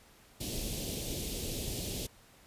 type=band-stop noise; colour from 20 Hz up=pink; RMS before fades=-37 dBFS; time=0.4-2.07 s; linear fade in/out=10 ms; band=580 to 2900 Hz; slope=24 dB/octave; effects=pink hiss -60 dBFS RMS until 2.46 s + resampled to 32000 Hz